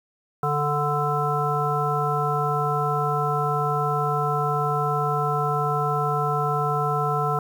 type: harmonic tone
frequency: 146.83 Hz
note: D3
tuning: in tune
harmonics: 1 / 3 / 5 / 7 / 9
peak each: -26 / -28 / -27 / -29 / -26 dBFS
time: 0.43-7.39 s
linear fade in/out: 2 ms
effects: 8-bit